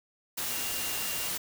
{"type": "tone in noise", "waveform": "sine", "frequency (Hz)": 2794, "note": "F7", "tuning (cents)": 0, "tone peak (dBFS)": -41, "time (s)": [0.5, 1.29], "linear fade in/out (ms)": 10, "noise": "white", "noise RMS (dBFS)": -33, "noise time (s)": [0.37, 1.38], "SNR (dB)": -11, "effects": []}